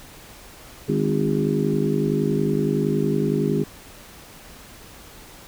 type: harmonic tone with a mistuned harmonic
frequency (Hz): 50.8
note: G#1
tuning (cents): -38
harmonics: 3 / 4 / 5 / 6 / 7 / 8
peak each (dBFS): -24 / -25 / -27 / -29 / -27 / -25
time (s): 0.88-3.64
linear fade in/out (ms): 10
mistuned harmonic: 5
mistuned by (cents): +44
effects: pink hiss -44 dBFS RMS until 5.47 s